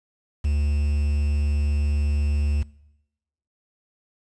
triangle tone with quantisation, 73 Hz, D2, 10 cents flat, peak -17 dBFS, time 0.44-2.63 s, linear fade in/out 10 ms, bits 7, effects noise-tail reverb RT60 0.9 s tail -22 dB re dry + resampled to 22050 Hz

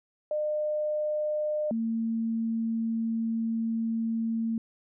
sine tone pair in turn, 605 / 226.6 Hz, D#5 / A#3, -49 / -49 cents, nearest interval octave + perfect fourth, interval 1700 cents, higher first, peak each -26 dBFS, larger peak neither, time 0.31-1.71 / 1.71-4.58 s, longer second, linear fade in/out 2 ms, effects none

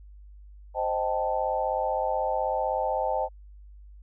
sine chord, A half-diminished seventh, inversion first, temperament equal, 523.3 / 622.3 / 784 / 880 Hz, C5 / Eb5 / G5 / A5, 0 / 0 / 0 / 0 cents, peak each -30 dBFS, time 0.74-3.29 s, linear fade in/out 50 ms, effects added 50 Hz sine -45 dBFS peak until 4.02 s

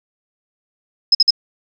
sine tone bursts, 5120 Hz, D#8, 49 cents sharp, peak -7 dBFS, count 3, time 1.12-1.307 s, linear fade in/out 5 ms, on 29 ms, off 50 ms, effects none

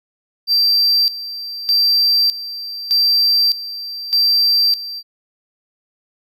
triangle tone with tremolo, 4699 Hz, D8, in tune, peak -10 dBFS, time 0.47-5.03 s, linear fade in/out 50 ms, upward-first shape square, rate 0.82 Hz, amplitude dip 80%, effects none

